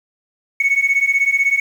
sine beating tone pair, 2206 / 2222 Hz, C#7 / C#7, -9 / +4 cents, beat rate 16 Hz, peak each -15 / -14 dBFS, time 0.6-1.6 s, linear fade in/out 5 ms, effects tanh soft clip ceiling -9 dBFS + 7-bit

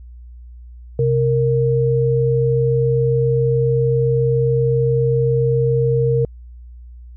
sine tone pair together, 130.28 / 463.7 Hz, C3 / A#4, -7 / -9 cents, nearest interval octave + minor seventh, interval 2198 cents, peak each -16 dBFS, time 0.99-6.25 s, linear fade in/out 2 ms, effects added 60 Hz sine -35 dBFS peak until 7.16 s

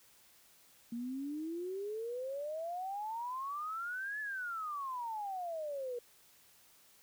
sine exponential two-way sweep, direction up then down, 230 to 1738 to 473 Hz, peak -37 dBFS, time 0.92-5.99 s, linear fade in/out 5 ms, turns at 4.2 s, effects white hiss -64 dBFS RMS until 7.02 s

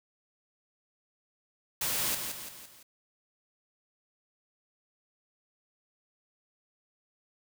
white noise with echo, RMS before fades -31 dBFS, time 1.81-2.15 s, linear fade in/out 5 ms, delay 170 ms, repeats 4, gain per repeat -6 dB, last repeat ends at 2.83 s, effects none

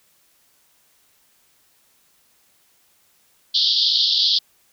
white band-pass noise, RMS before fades -18 dBFS, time 3.54-4.39 s, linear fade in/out 10 ms, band 3200 to 5000 Hz, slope 96 dB/octave, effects white hiss -60 dBFS RMS until 4.72 s

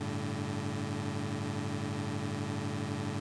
20% pulse chord, G suspended second, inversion none, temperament equal with one note detuned, 98 / 110 / 143.23 Hz, G2 / A2 / D3, 0 / 0 / -43 cents, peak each -33 dBFS, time 0-3.2 s, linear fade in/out 10 ms, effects resampled to 22050 Hz + 10-bit

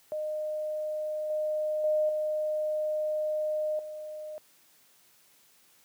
sine tone with level steps, 613 Hz, D#5, 26 cents flat, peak -30 / -27 / -23 / -27 / -37 dBFS, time 0.12-4.38 s, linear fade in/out 0 ms, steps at 1.3 / 1.84 / 2.09 / 3.79 s, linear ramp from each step 2 ms, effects white hiss -62 dBFS RMS until 5.84 s + high-pass 100 Hz 12 dB/octave

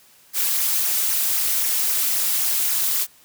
blue noise with flanger, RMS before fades -21 dBFS, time 0.33-3.07 s, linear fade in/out 50 ms, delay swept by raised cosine 0.23 to 5.73 ms, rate 3.8 Hz, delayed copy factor -0.8, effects white hiss -53 dBFS RMS until 3.24 s

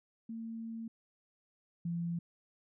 sine tone pair in turn, 226.7 / 170.3 Hz, A#3 / F3, -48 / -43 cents, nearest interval perfect fourth, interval 495 cents, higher first, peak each -39 / -33 dBFS, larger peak second, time 0.29-0.88 / 1.85-2.19 s, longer first, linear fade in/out 5 ms, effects none

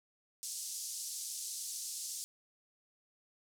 pink band-pass noise, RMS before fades -42 dBFS, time 0.43-2.24 s, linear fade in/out 0 ms, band 5200 to 11000 Hz, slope 24 dB/octave, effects none

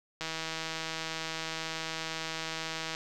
click train, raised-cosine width 0.2 ms, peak -18 dBFS, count 442, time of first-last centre 0.21-2.949 s, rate 161 Hz, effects none

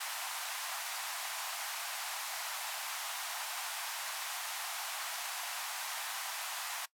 pink band-pass noise, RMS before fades -40 dBFS, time 0-6.86 s, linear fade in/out 10 ms, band 710 to 15000 Hz, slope 48 dB/octave, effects noise-tail reverb RT60 0.1 s tail -20 dB re dry

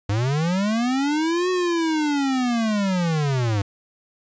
square linear two-way sweep, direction up then down, 96.9 to 370 to 96.9 Hz, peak -20 dBFS, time 0.09-3.62 s, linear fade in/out 5 ms, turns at 1.5 s, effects resampled to 16000 Hz + 9-bit

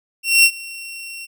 sawtooth tone with ADSR envelope, 2728 Hz, F7, 41 cents flat, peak -4 dBFS, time 0.23-1.27 s, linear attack 210 ms, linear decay 66 ms, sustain -23 dB, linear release 31 ms, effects none

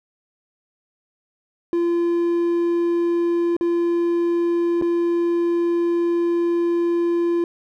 triangle tone with dropouts, 342.8 Hz, F4, 32 cents flat, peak -15 dBFS, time 1.73-7.44 s, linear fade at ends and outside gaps 1 ms, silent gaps 3.566-3.61 / 4.814-4.822 s, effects none

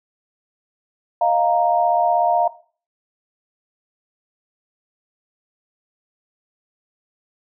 sine chord, Eb suspended second, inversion none, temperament equal, 622.3 / 698.5 / 932.3 Hz, Eb5 / F5 / Bb5, 0 / 0 / 0 cents, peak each -22 / -16 / -20 dBFS, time 1.21-2.48 s, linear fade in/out 5 ms, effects noise-tail reverb RT60 0.4 s tail -17 dB re dry

